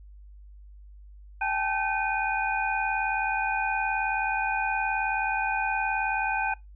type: tone cluster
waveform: sine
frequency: 786 / 865 / 1538 / 2462 Hz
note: G5 / A5 / G6 / D#7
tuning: +4 / -30 / -33 / -19 cents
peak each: -30 dBFS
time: 1.41-6.54 s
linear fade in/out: 5 ms
effects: noise-tail reverb RT60 0.2 s tail -23 dB re dry + added 50 Hz sine -45 dBFS peak until 6.75 s